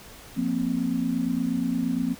sine chord, F suspended fourth, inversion none, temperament equal, 174.61 / 233.1 / 261.6 Hz, F3 / Bb3 / C4, 0 / 0 / 0 cents, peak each -30 / -27 / -26 dBFS, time 0.36-2.15 s, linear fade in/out 20 ms, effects pink hiss -46 dBFS RMS until 2.19 s

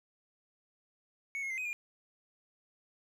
triangle tone with pitch steps, 2217 / 2164 / 2079 / 2513 / 2416 Hz, C#7 / C#7 / C7 / D#7 / D7, 0 / -42 / -12 / +17 / +48 cents, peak -33 dBFS, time 1.35-1.73 s, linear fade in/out 0 ms, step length 76 ms, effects none

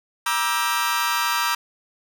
sawtooth chord, E half-diminished seventh, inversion second, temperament just, 949.3 / 1186.7 / 1318.5 / 1582.2 Hz, Bb5 / D6 / E6 / G6, +31 / +18 / 0 / +16 cents, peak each -21 / -23 / -22 / -24 dBFS, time 0.26-1.55 s, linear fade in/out 5 ms, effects none

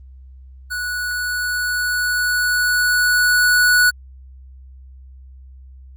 square tone with level ramp, 1472 Hz, F#6, 9 cents flat, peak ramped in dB -23 to -11 dBFS, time 0.7-3.91 s, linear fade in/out 20 ms, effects added 65 Hz sine -38 dBFS peak until 5.96 s + Opus 32 kbps

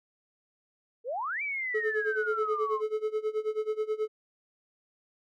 sine exponential two-way sweep, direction up then down, 440 to 2349 to 1036 Hz, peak -30 dBFS, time 1.04-2.82 s, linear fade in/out 50 ms, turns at 1.42 s
triangle tone with tremolo, 431.5 Hz, A4, 34 cents flat, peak -23 dBFS, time 1.74-4.08 s, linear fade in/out 10 ms, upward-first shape sine, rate 9.3 Hz, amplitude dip 90%
effects none

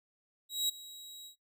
sawtooth tone with ADSR envelope, 3845 Hz, B7, 47 cents flat, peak -24 dBFS, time 0.49-1.36 s, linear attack 200 ms, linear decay 11 ms, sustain -19 dB, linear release 100 ms, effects noise-tail reverb RT60 0.1 s tail -17 dB re dry

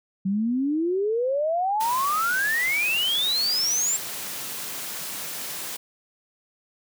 sine exponential sweep, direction up, 186.8 to 7550 Hz, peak -21 dBFS, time 0.25-3.97 s, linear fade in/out 10 ms
white high-pass noise, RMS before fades -33 dBFS, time 1.8-5.77 s, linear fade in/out 10 ms, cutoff 110 Hz, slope 96 dB/octave
effects none

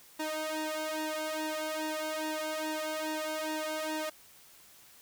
sawtooth tone with flanger, 311.1 Hz, D#4, in tune, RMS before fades -35 dBFS, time 0.19-4.1 s, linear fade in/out 10 ms, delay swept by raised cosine 1.1 to 1.89 ms, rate 2.4 Hz, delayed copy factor +0.95, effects white hiss -57 dBFS RMS until 5.01 s

